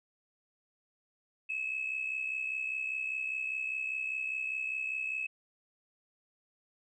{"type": "tone pair together", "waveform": "sine", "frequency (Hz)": [2529, 2594], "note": ["D#7", "E7"], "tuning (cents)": [28, -28], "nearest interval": "unison", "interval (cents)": 44, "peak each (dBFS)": [-38, -33], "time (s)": [1.49, 5.27], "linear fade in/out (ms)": 10, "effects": ["tanh soft clip ceiling -26 dBFS"]}